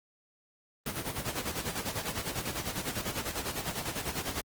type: noise with tremolo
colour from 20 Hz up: pink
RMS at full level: -32 dBFS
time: 0.86-4.41 s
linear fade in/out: 2 ms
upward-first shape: sine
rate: 10 Hz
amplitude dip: 70%
effects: high-pass 60 Hz 12 dB/octave + Opus 24 kbps